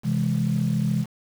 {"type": "chord", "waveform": "sine", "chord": "C augmented", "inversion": "none", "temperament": "equal", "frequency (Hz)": [130.81, 164.81, 207.7], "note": ["C3", "E3", "G#3"], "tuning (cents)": [0, 0, 0], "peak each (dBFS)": -24, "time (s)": [0.03, 1.06], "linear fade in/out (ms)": 50, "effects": ["tanh soft clip ceiling -13 dBFS", "7-bit"]}